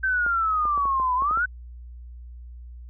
sine exponential two-way sweep, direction down then up, 1560 to 987.8 to 1531 Hz, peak -20 dBFS, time 0.03-1.46 s, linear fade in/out 10 ms, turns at 1.15 s
clicks, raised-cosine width 1 ms, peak -23 dBFS, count 8, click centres 0.264 / 0.654 / 0.777 / 0.855 / 0.999 / 1.222 / 1.311 / 1.374 s
effects added 60 Hz sine -38 dBFS peak until 2.89 s

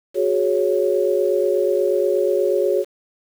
sine chord, F# suspended second, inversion none, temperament equal with one note detuned, 367 / 415.3 / 554.4 Hz, F#4 / G#4 / C#5, -14 / 0 / 0 cents, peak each -20 dBFS, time 0.14-2.85 s, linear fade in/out 50 ms, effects 7-bit

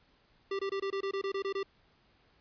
square tone bursts, 392.1 Hz, G4, in tune, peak -32 dBFS, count 11, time 0.51-1.631 s, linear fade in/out 5 ms, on 81 ms, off 23 ms, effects pink hiss -67 dBFS RMS until 2.4 s + resampled to 11025 Hz

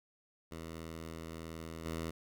10% pulse tone with level steps, 81.5 Hz, E2, 19 cents flat, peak -35 / -29 dBFS, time 0.51-2.11 s, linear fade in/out 10 ms, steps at 1.85 s, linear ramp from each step 5 ms, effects none

